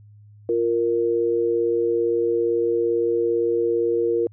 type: tone pair together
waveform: sine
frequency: 348.5 / 466.2 Hz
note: F4 / A#4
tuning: -4 / 0 cents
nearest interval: perfect fourth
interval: 504 cents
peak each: -22 / -20 dBFS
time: 0.49-4.27 s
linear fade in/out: 2 ms
effects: added 104 Hz sine -45 dBFS peak until 4.32 s